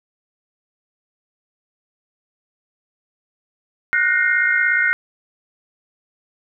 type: tone cluster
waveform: sine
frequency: 1447 / 1504 / 1855 / 2115 Hz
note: F#6 / F#6 / A#6 / C7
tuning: -39 / +28 / -9 / +18 cents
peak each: -20 dBFS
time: 3.93-4.93 s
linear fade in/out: 0 ms
effects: none